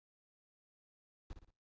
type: noise with echo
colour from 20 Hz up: brown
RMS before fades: -45 dBFS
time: 1.3-1.33 s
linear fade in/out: 0 ms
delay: 58 ms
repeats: 3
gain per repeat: -7 dB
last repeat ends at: 1.504 s
effects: noise-tail reverb RT60 0.4 s tail -26 dB re dry + resampled to 16000 Hz